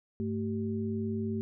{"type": "tone cluster", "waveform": "sine", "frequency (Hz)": [101.5, 221.2, 384.2], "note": ["G#2", "A3", "G4"], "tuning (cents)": [-39, 9, -35], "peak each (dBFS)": [-36, -32, -37], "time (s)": [0.2, 1.41], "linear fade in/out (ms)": 0, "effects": []}